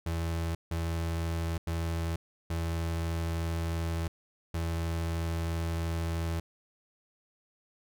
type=tone bursts at uneven times; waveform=35% pulse; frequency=83 Hz; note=E2; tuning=12 cents sharp; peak=-28 dBFS; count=5; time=0.06-0.55 / 0.71-1.58 / 1.67-2.16 / 2.5-4.08 / 4.54-6.4 s; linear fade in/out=5 ms; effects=none